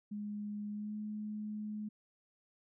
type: tone with pitch glide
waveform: sine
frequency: 207.7 to 211.8 Hz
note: G#3 to G#3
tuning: 0 to +34 cents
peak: -38 dBFS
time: 0.11-1.89 s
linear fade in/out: 10 ms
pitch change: +34 cents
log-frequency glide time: 0.71-0.95 s
effects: none